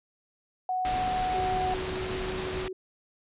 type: tone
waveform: sine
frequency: 740 Hz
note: F#5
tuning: in tune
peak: -26 dBFS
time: 0.69-1.74 s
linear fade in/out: 2 ms
type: noise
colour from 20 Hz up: pink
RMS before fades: -34 dBFS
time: 0.85-2.68 s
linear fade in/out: 0 ms
type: tone with pitch glide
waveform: sine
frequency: 376.6 to 373.1 Hz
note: F#4 to F#4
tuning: +31 to +14 cents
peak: -33 dBFS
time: 1.34-2.73 s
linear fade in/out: 5 ms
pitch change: -17 cents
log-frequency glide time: 1.58-1.79 s
effects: resampled to 8000 Hz